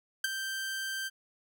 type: tone with ADSR envelope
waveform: sawtooth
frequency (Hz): 1566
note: G6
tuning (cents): -2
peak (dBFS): -21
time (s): 0.24-1.1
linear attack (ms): 4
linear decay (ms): 19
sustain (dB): -9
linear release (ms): 32
effects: none